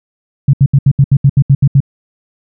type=tone bursts; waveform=sine; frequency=137.8 Hz; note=C#3; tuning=10 cents flat; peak=-3 dBFS; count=11; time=0.48-1.804 s; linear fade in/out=5 ms; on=54 ms; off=73 ms; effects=none